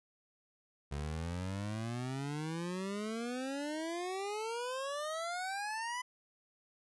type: exponential sweep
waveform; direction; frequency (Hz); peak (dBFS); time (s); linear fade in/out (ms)
25% pulse; up; 70.2 to 1009; -33; 0.91-6.02; 10
effects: resampled to 24000 Hz